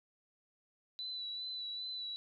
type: tone with vibrato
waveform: sine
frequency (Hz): 3973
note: B7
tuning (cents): +10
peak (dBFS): -39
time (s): 0.99-2.16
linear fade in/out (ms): 0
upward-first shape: sine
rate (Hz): 2.5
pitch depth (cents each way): 28
effects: none